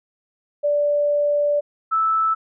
sine tone pair in turn, 584 / 1313.7 Hz, D5 / E6, -10 / -6 cents, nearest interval octave + major second, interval 1404 cents, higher second, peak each -16 dBFS, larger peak neither, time 0.63-1.61 / 1.91-2.35 s, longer first, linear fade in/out 20 ms, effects none

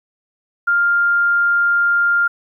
sine tone, 1400 Hz, F6, 4 cents sharp, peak -12 dBFS, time 0.67-2.28 s, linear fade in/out 10 ms, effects 9-bit

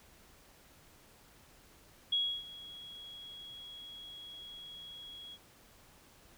sine tone with ADSR envelope, 3322 Hz, G#7, in tune, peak -27 dBFS, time 2.12-5.38 s, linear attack 8 ms, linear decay 300 ms, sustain -19 dB, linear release 44 ms, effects pink hiss -61 dBFS RMS until 6.37 s

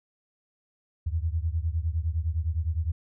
sine beating tone pair, 77.8 / 87.6 Hz, D#2 / F2, 0 / +6 cents, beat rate 9.8 Hz, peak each -27 / -29 dBFS, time 1.06-2.92 s, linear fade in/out 10 ms, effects none

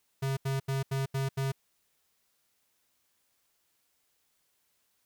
square tone bursts, 135.2 Hz, C#3, 43 cents flat, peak -29 dBFS, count 6, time 0.22-1.52 s, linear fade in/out 10 ms, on 150 ms, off 80 ms, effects white hiss -74 dBFS RMS until 5.05 s

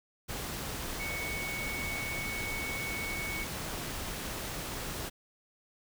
sine tone in noise, 2222 Hz, C#7, 4 cents sharp, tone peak -36 dBFS, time 0.99-3.45 s, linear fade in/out 20 ms, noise pink, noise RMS -38 dBFS, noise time 0.28-5.1 s, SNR -1 dB, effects none

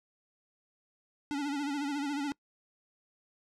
square tone with vibrato, 285.9 Hz, D4, 46 cents flat, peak -32 dBFS, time 1.31-2.32 s, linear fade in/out 0 ms, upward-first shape sine, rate 14 Hz, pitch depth 69 cents each way, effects noise-tail reverb RT60 0.1 s tail -24 dB re dry + low-pass 7000 Hz 12 dB/octave

